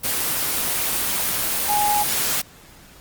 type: tone in noise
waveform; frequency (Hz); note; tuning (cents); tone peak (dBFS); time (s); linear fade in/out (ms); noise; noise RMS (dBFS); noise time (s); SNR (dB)
sine; 830.6; G#5; 0; -18; 1.68-2.04; 20; white; -22; 0.03-2.42; +1
effects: pink hiss -47 dBFS RMS until 3 s + Opus 24 kbps